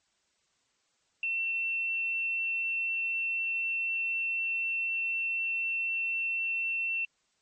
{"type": "tone", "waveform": "sine", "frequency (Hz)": 2698, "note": "E7", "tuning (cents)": 40, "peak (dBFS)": -28, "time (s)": [1.23, 7.05], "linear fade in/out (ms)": 2, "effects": ["white hiss -73 dBFS RMS until 7.41 s", "MP3 32 kbps"]}